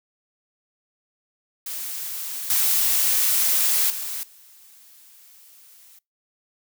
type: noise with level steps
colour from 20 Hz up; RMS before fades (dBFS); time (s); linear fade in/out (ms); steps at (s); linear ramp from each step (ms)
blue; -31 / -20 / -30 / -50; 1.66-5.99; 5; 2.5 / 3.9 / 4.23; 2
effects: noise-tail reverb RT60 0.2 s tail -23 dB re dry